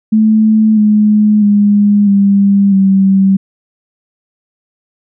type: tone with pitch steps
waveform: sine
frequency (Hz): 217.5 / 211.2 / 205.1 / 199.1 / 193.32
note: A3 / G#3 / G#3 / G3 / G3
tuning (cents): -20 / +29 / -21 / +27 / -24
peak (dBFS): -5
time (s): 0.12-3.37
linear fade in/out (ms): 10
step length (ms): 650
effects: none